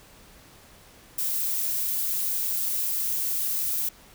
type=noise; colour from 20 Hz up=violet; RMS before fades=-27 dBFS; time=1.18-3.89 s; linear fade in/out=5 ms; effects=pink hiss -52 dBFS RMS until 4.14 s